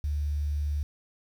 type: tone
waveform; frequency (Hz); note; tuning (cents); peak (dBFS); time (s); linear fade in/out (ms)
sine; 73.42; D2; 0; -26; 0.04-0.83; 0
effects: 9-bit